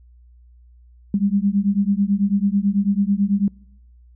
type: beating tone pair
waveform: sine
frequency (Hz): 196 / 205.1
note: G3 / G#3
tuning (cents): 0 / -21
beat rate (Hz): 9.1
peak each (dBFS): -19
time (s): 1.14-3.48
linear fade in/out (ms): 2
effects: noise-tail reverb RT60 0.9 s tail -26 dB re dry + added 60 Hz sine -46 dBFS peak until 4.15 s